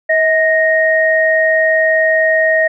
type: tone pair together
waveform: sine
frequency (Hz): 638.3 / 1864.7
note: D#5 / A#6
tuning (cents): +44 / 0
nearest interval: octave + perfect fifth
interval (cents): 1856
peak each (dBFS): -12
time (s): 0.09-2.68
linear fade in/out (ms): 10
effects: none